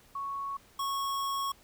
sine / square tone pair in turn, 1108.7 / 1101.7 Hz, C#6 / C#6, 0 / -11 cents, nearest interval unison, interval 11 cents, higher first, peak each -33 / -31 dBFS, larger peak second, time 0.15-0.57 / 0.79-1.52 s, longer second, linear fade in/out 5 ms, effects pink hiss -60 dBFS RMS until 1.63 s

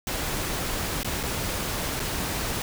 pink noise with dropouts, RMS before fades -29 dBFS, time 0.07-2.62 s, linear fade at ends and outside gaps 1 ms, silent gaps 1.032-1.046 / 1.231-1.235 / 1.996-2.001 s, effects none

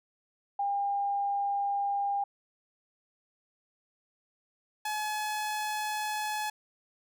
sine / sawtooth tone pair in turn, 803 / 850.7 Hz, G5 / G#5, +41 / +41 cents, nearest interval minor second, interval 100 cents, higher second, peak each -27 dBFS, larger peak neither, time 0.59-2.24 / 4.85-6.5 s, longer neither, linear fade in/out 5 ms, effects none

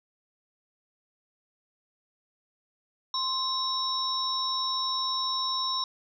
sine tone cluster, 1049 / 3817 / 5440 Hz, C6 / A#7 / F8, +4 / +40 / -46 cents, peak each -31 dBFS, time 3.14-5.84 s, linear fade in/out 2 ms, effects none

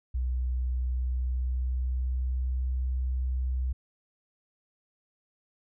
sine tone with pitch glide, 62.5 to 63.74 Hz, B1 to C2, +21 to -45 cents, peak -26 dBFS, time 0.14-3.73 s, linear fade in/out 10 ms, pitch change +34 cents, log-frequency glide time 0.8-2.77 s, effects none

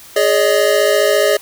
square chord, Ab suspended fourth, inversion none, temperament equal with one note detuned, 415.3 / 567.7 / 622.3 Hz, Ab4 / Db5 / Eb5, 0 / +41 / 0 cents, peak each -16 dBFS, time 0.16-1.37 s, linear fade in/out 5 ms, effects white hiss -39 dBFS RMS until 1.41 s

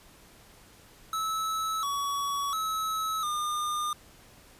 square tone with pitch steps, 1302 / 1128 / 1293 / 1211 Hz, E6 / C#6 / E6 / D#6, -22 / +30 / -34 / -47 cents, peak -29 dBFS, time 1.13-3.93 s, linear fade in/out 2 ms, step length 700 ms, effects pink hiss -55 dBFS RMS until 4.59 s + resampled to 32000 Hz

